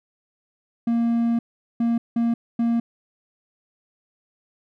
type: tone bursts at uneven times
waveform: triangle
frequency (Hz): 233.1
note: A#3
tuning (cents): 0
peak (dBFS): -16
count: 4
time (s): 0.87-1.39 / 1.8-1.98 / 2.16-2.34 / 2.59-2.8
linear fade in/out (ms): 5
effects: none